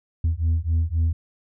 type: beating tone pair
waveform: sine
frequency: 80 / 83.8 Hz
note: D#2 / E2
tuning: +49 / +29 cents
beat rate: 3.8 Hz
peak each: -20 dBFS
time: 0.24-1.13 s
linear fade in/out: 5 ms
effects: tanh soft clip ceiling -16 dBFS